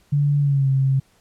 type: tone with pitch glide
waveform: sine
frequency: 144.2 to 134.54 Hz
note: D3 to C3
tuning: -31 to +49 cents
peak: -15 dBFS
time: 0.12-1 s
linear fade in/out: 10 ms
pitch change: -120 cents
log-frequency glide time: 0.4-0.69 s
effects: pink hiss -59 dBFS RMS until 1.2 s + low-pass 12000 Hz 12 dB/octave